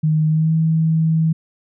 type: tone with pitch glide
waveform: sine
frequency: 155.56 to 160.67 Hz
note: D#3 to E3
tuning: 0 to -44 cents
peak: -13 dBFS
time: 0.03-1.33 s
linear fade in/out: 10 ms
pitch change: +56 cents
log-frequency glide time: 0.28-0.53 s
effects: none